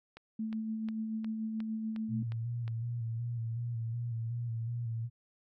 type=click train; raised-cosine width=0.3 ms; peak=-32 dBFS; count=8; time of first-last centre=0.17-2.679 s; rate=2.79 Hz
type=tone with tremolo; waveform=sine; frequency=220 Hz; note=A3; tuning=in tune; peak=-32 dBFS; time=0.39-2.23 s; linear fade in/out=5 ms; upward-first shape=sine; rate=6.9 Hz; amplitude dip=30%
type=tone with vibrato; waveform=sine; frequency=116.54 Hz; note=A#2; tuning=in tune; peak=-33 dBFS; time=2.08-5.1 s; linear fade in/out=50 ms; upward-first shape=square; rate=2.7 Hz; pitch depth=37 cents each way
effects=none